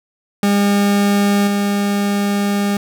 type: tone with level steps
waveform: 40% pulse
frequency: 202.2 Hz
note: G#3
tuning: 46 cents flat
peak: -11 / -14 dBFS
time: 0.43-2.77 s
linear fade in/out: 2 ms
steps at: 1.47 s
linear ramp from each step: 5 ms
effects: none